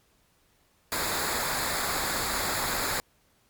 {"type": "noise with comb filter", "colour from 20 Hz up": "pink", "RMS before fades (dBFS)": -29, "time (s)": [0.92, 3], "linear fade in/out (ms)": 0, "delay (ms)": 0.34, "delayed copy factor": -0.7, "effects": ["pink hiss -66 dBFS RMS until 3.49 s", "MP3 96 kbps"]}